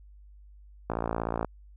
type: click train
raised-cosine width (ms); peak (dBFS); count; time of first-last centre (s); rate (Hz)
1; -15; 32; 0.9-1.447; 56.7
effects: added 50 Hz sine -49 dBFS peak until 1.76 s